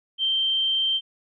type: tone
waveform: sine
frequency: 3136 Hz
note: G7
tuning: in tune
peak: -20 dBFS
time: 0.18-1.01 s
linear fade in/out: 50 ms
effects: none